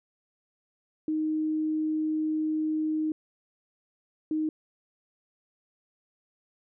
sine tone bursts at uneven times, 311.1 Hz, D#4, in tune, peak -25 dBFS, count 2, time 1.08-3.12 / 4.31-4.49 s, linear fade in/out 2 ms, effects none

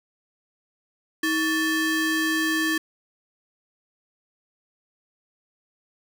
square ring-modulated tone, 722 Hz, F#5, 43 cents flat, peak -19 dBFS, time 1.23-2.78 s, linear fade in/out 5 ms, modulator 1040 Hz, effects none

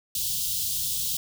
white band-stop noise, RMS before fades -28 dBFS, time 0.15-1.17 s, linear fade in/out 2 ms, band 180 to 3100 Hz, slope 48 dB/octave, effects none

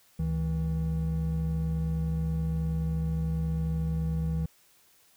triangle tone pair together, 71.76 / 161.1 Hz, D2 / E3, -40 / -39 cents, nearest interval octave + major second, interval 1401 cents, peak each -29 / -26 dBFS, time 0.19-4.46 s, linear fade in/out 5 ms, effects white hiss -62 dBFS RMS until 5.16 s

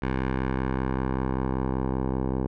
10% pulse tone with low-pass filter sweep, 65.2 Hz, C2, 5 cents flat, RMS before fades -27 dBFS, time 0.02-2.47 s, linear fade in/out 5 ms, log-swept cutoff 2000 to 680 Hz, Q 1.2, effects none

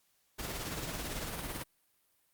pink noise with tremolo, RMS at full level -37 dBFS, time 0.38-1.64 s, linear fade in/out 20 ms, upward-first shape triangle, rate 18 Hz, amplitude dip 50%, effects white hiss -73 dBFS RMS until 2.33 s + Opus 48 kbps

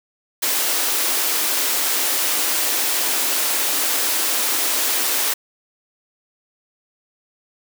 white high-pass noise, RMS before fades -20 dBFS, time 0.42-5.34 s, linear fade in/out 10 ms, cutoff 250 Hz, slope 96 dB/octave, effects none

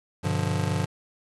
square chord, G dominant seventh, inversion none, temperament just, 98 / 122.5 / 147 / 176.4 Hz, G2 / B2 / D3 / F3, 0 / -14 / +2 / +18 cents, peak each -29 / -32 / -30 / -31 dBFS, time 0.23-0.86 s, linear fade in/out 20 ms, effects resampled to 24000 Hz + 8-bit

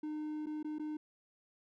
triangle tone with dropouts, 304.9 Hz, D#4, 35 cents flat, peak -35 dBFS, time 0.03-0.97 s, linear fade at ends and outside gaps 5 ms, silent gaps 0.46-0.467 / 0.629-0.645 / 0.785-0.795 s, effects none

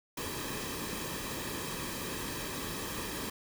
pink noise with comb filter, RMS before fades -38 dBFS, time 0.17-3.3 s, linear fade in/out 5 ms, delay 1.4 ms, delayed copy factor -0.6, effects none

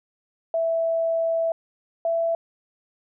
sine tone pair in turn, 659.3 / 665.8 Hz, E5 / E5, 0 / +17 cents, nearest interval unison, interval 17 cents, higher second, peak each -20 dBFS, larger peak neither, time 0.54-1.52 / 2.05-2.35 s, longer first, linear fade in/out 2 ms, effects none

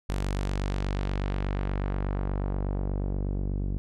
sawtooth tone with low-pass filter sweep, 48.3 Hz, G1, 25 cents flat, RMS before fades -29 dBFS, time 0.09-3.78 s, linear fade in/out 0 ms, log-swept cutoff 11000 to 280 Hz, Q 0.81, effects none

